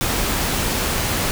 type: noise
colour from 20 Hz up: pink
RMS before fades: -21 dBFS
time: 0.01-1.31 s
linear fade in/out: 0 ms
effects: none